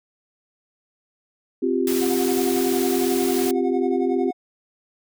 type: chord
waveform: sine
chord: C suspended fourth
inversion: none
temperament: equal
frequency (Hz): 261.6 / 349.2 / 392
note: C4 / F4 / G4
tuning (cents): 0 / 0 / 0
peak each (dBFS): -23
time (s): 1.62-4.31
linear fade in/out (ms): 10
type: noise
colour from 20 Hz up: white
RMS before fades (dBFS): -30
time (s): 1.87-3.51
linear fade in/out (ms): 2
type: tone with tremolo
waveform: triangle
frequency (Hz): 728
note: F#5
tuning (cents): -28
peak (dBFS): -26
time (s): 2.01-4.33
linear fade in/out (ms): 20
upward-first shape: sine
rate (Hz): 11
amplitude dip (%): 80
effects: none